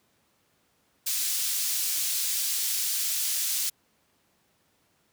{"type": "high-pass noise", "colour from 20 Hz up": "pink", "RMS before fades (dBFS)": -28, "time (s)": [1.06, 3.7], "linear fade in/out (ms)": 10, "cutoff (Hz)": 5000, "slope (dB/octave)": 12, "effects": ["pink hiss -68 dBFS RMS until 5.12 s", "high-pass 100 Hz 12 dB/octave"]}